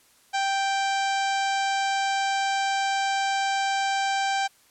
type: harmonic tone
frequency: 784 Hz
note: G5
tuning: in tune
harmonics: 1 / 2 / 3 / 4 / 5 / 6 / 7 / 8 / 9 / 10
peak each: -24 / -30 / -34 / -36 / -38 / -40 / -41 / -42 / -43 / -44 dBFS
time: 0.33-4.48 s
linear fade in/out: 20 ms
effects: white hiss -59 dBFS RMS until 4.7 s + low-pass 12000 Hz 12 dB/octave